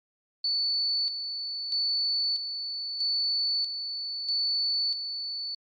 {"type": "tone with tremolo", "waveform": "sine", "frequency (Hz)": 4474, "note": "C#8", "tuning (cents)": 15, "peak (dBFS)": -24, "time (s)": [0.44, 5.55], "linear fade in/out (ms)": 5, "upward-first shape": "square", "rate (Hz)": 0.78, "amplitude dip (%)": 55, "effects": ["MP3 48 kbps"]}